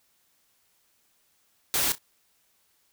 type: noise with echo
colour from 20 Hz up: white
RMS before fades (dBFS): -25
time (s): 1.74-1.92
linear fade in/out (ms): 0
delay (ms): 31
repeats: 2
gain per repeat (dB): -14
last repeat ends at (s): 1.982
effects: white hiss -68 dBFS RMS until 2.92 s